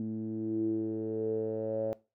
10% pulse tone with low-pass filter sweep, 110 Hz, A2, in tune, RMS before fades -33 dBFS, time 0-1.93 s, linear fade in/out 0 ms, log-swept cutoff 250 to 580 Hz, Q 8.1, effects noise-tail reverb RT60 0.3 s tail -21 dB re dry

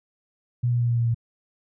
sine tone with pitch steps, 121.6 / 120.55 / 119.51 / 118.48 / 117.46 / 116.44 Hz, B2 / B2 / A#2 / A#2 / A#2 / A#2, -26 / -41 / +44 / +29 / +14 / -2 cents, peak -19 dBFS, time 0.63-1.146 s, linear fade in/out 10 ms, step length 86 ms, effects none

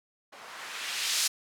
violet noise with low-pass filter sweep, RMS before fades -33 dBFS, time 0.32-1.28 s, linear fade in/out 10 ms, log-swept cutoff 740 to 5500 Hz, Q 0.91, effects none

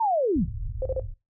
sine linear sweep, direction down, 932.3 to 138.59 Hz, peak -20 dBFS, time 0-0.45 s, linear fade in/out 10 ms
pink low-pass noise, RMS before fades -33 dBFS, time 0.35-1.14 s, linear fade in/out 10 ms, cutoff 130 Hz, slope 96 dB/octave
sine tone bursts, 523.3 Hz, C5, in tune, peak -24 dBFS, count 3, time 0.82-0.997 s, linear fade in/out 2 ms, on 35 ms, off 36 ms
effects noise-tail reverb RT60 0.2 s tail -17 dB re dry

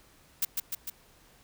blue noise with echo, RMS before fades -27 dBFS, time 0.42-0.45 s, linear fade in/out 5 ms, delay 150 ms, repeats 3, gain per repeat -3 dB, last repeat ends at 0.9 s, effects pink hiss -60 dBFS RMS until 1.43 s

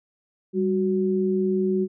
sine tone pair together, 196.58 / 371.1 Hz, G3 / F#4, +5 / +5 cents, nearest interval major seventh, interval 1100 cents, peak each -23 / -22 dBFS, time 0.53-1.88 s, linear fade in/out 50 ms, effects none

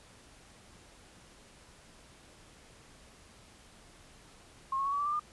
sine tone with pitch steps, 1073 / 1094.3 / 1116 / 1138.1 / 1160.7 / 1183.7 / 1207.2 Hz, C6 / C#6 / C#6 / C#6 / D6 / D6 / D6, +43 / -23 / +11 / +45 / -21 / +13 / +47 cents, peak -29 dBFS, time 4.72-5.196 s, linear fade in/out 5 ms, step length 68 ms, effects pink hiss -57 dBFS RMS until 5.32 s + resampled to 24000 Hz

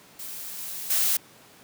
blue noise with level steps, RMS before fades -37 / -35 / -23 dBFS, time 0.19-1.17 s, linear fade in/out 5 ms, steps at 0.58 / 0.9 s, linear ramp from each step 5 ms, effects pink hiss -52 dBFS RMS until 1.63 s + high-pass 150 Hz 12 dB/octave

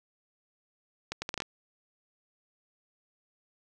accelerating click train, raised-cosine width 0.2 ms, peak -16 dBFS, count 7, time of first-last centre 1.12-1.421 s, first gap 100 ms, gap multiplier 0.71, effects none

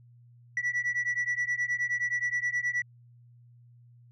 sine beating tone pair, 1947 / 1956.5 Hz, B6 / B6, -25 / -17 cents, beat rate 9.5 Hz, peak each -28 dBFS, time 0.57-2.82 s, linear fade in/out 2 ms, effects tanh soft clip ceiling -24 dBFS + added 120 Hz sine -53 dBFS peak until 4.11 s

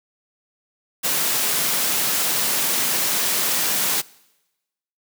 white high-pass noise, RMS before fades -21 dBFS, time 1.03-4.02 s, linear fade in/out 20 ms, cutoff 130 Hz, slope 48 dB/octave, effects noise-tail reverb RT60 1.0 s tail -23 dB re dry

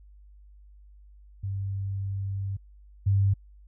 sine tone pair in turn, 98 / 98.74 Hz, G2 / G2, 0 / +13 cents, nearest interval unison, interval 13 cents, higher second, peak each -28 / -19 dBFS, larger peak second, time 1.43-2.57 / 3.06-3.34 s, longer first, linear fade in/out 10 ms, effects added 50 Hz sine -49 dBFS peak until 3.67 s

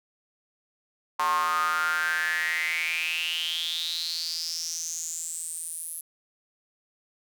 square tone with high-pass filter sweep, 82.41 Hz, E2, in tune, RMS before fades -29 dBFS, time 1.19-6.01 s, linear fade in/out 5 ms, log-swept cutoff 1000 to 11000 Hz, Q 8.7, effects none

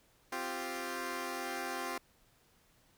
10% pulse chord, C suspended fourth, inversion none, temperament equal, 261.6 / 349.2 / 392 Hz, C4 / F4 / G4, 0 / 0 / 0 cents, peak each -34 / -32 / -34 dBFS, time 0.32-1.98 s, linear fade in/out 5 ms, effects pink hiss -68 dBFS RMS until 2.97 s

